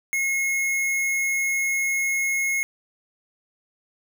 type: tone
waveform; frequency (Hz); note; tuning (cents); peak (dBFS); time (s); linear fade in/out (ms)
square; 2166; C#7; -41; -22; 0.13-2.63; 0
effects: none